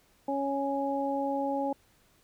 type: harmonic tone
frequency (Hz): 277.2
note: C#4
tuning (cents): 0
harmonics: 1 / 2 / 3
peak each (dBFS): -32 / -32 / -32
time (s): 0.28-1.73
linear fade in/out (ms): 5
effects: pink hiss -65 dBFS RMS until 2.23 s

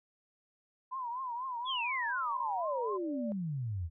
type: tone with vibrato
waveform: sine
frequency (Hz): 996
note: B5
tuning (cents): +14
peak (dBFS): -35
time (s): 0.91-2.98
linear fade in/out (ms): 20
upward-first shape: triangle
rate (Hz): 4.1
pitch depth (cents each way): 140
type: tone with exponential growth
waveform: sine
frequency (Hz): 586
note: D5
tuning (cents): -4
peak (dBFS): -37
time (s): 1.57-3.32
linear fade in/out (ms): 0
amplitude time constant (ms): 380
type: exponential sweep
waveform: sine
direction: down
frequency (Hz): 3509 to 77.78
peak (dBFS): -33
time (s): 1.65-3.9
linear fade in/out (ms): 50
effects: none

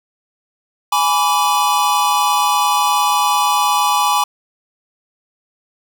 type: chord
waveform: square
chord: G# diminished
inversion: none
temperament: equal with one note detuned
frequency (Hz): 830.6 / 987.8 / 1156.5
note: G#5 / B5 / D6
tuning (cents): 0 / 0 / -27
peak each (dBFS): -18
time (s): 0.92-4.24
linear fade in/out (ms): 5
effects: none

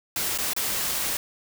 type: noise with dropouts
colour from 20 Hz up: white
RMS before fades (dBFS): -27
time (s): 0.16-1.17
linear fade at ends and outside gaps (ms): 2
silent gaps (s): 0.377-0.385 / 0.534-0.564
effects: none

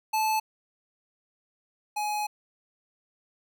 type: tone pair in turn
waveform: square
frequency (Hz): 870 / 840.1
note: A5 / G#5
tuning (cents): -20 / +20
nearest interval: minor second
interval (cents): 60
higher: first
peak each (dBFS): -24 / -28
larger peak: first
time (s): 0.13-0.4 / 1.96-2.27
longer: second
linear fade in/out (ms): 10
effects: none

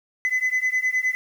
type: beating tone pair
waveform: sine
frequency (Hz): 2014 / 2023.7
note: B6 / B6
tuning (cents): +33 / +42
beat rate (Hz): 9.7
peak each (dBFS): -21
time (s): 0.25-1.15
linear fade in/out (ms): 0
effects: tanh soft clip ceiling -17 dBFS + 8-bit

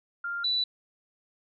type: tone pair in turn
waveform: sine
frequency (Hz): 1396.9 / 3964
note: F6 / B7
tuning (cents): 0 / +6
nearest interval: octave + tritone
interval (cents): 1806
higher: second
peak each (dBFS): -30 / -24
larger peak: second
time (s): 0.24-0.44 / 0.44-0.64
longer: neither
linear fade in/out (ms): 5
effects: none

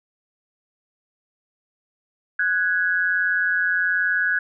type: tone pair together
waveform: sine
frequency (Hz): 1480 / 1661.2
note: F#6 / G#6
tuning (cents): 0 / 0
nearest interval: major second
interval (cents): 200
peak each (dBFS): -21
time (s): 2.39-4.39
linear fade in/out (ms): 5
effects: none

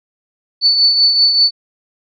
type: tone with tremolo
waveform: sine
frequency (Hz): 4484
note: C#8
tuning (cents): +19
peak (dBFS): -6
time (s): 0.61-1.51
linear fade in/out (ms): 50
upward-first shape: triangle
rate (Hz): 5.2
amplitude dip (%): 55
effects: none

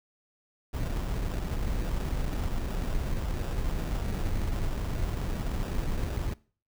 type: noise with sample-and-hold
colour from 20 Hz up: brown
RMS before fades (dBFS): -30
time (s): 0.73-6.34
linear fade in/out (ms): 10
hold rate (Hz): 2100
effects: noise-tail reverb RT60 0.4 s tail -21 dB re dry

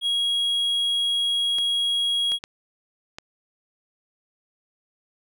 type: tone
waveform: triangle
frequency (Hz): 3300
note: G#7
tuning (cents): -12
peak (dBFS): -19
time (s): 0.01-2.39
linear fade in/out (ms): 50
type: clicks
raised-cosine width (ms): 0.2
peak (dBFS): -18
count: 4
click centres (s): 1.585 / 2.319 / 2.439 / 3.185
effects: none

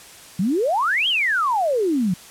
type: exponential two-way sweep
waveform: sine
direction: up then down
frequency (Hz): 169.2 to 3300 to 169.2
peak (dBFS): -17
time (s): 0.39-2.14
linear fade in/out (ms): 5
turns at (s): 1.08
effects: white hiss -43 dBFS RMS until 2.3 s + low-pass 11000 Hz 12 dB/octave

